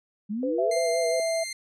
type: exponential sweep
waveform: sine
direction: up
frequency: 198.2 to 537 Hz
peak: -27 dBFS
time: 0.29-0.79 s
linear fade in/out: 20 ms
type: tone with vibrato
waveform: sine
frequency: 495.7 Hz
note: B4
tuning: 6 cents sharp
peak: -26 dBFS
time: 0.43-1.2 s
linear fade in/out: 2 ms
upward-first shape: sine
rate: 5.8 Hz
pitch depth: 62 cents each way
type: tone with pitch glide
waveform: sine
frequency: 666 to 658.4 Hz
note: E5 to E5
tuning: +18 to -2 cents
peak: -24 dBFS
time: 0.58-1.44 s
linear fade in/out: 10 ms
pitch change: -20 cents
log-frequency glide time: 1.01-1.1 s
type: tone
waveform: 15% pulse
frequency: 2096 Hz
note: C7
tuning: 2 cents sharp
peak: -26 dBFS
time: 0.71-1.53 s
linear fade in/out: 5 ms
effects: resampled to 32000 Hz